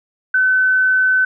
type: tone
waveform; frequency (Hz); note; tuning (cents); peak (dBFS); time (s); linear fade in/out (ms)
sine; 1517; F#6; +43; -11; 0.34-1.25; 5
effects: none